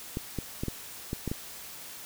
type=clicks; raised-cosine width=3 ms; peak=-18 dBFS; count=7; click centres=0.171 / 0.387 / 0.635 / 0.683 / 1.131 / 1.277 / 1.315 s; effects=white hiss -44 dBFS RMS until 2.05 s